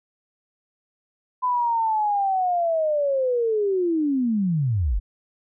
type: linear sweep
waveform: sine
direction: down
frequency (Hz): 1011 to 38.57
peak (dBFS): -19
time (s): 1.42-5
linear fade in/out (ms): 20
effects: none